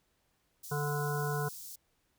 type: high-pass noise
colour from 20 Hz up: white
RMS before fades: -46 dBFS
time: 0.63-1.76 s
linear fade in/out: 10 ms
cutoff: 4700 Hz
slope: 24 dB/octave
type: harmonic tone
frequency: 146.4 Hz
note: D3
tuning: 5 cents flat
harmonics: 1 / 3 / 5 / 7 / 9 / 10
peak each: -33 / -37 / -41 / -40 / -46 / -41 dBFS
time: 0.71-1.49 s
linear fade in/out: 10 ms
effects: pink hiss -75 dBFS RMS until 2.18 s